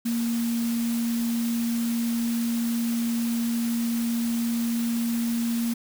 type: tone in noise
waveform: sine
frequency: 233.1 Hz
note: A#3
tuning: in tune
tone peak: -23 dBFS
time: 0.05-5.74 s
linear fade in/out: 10 ms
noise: white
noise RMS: -37 dBFS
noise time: 0.05-5.74 s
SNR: +11 dB
effects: none